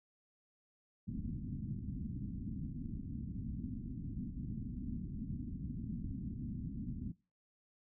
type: low-pass noise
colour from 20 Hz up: white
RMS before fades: -42 dBFS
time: 1.07-7.12 s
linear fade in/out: 10 ms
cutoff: 260 Hz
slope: 48 dB/octave
effects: noise-tail reverb RT60 0.3 s tail -21 dB re dry